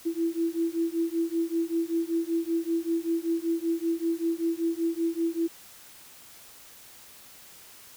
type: beating tone pair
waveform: sine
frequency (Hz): 330 / 335.2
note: E4 / E4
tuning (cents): +2 / +29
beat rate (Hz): 5.2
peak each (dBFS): -28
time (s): 0.05-5.48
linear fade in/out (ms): 20
effects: white hiss -50 dBFS RMS until 7.96 s